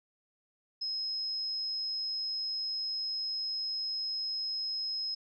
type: tone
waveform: sine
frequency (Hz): 5130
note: E8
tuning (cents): -48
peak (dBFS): -32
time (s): 0.81-5.15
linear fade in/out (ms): 10
effects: none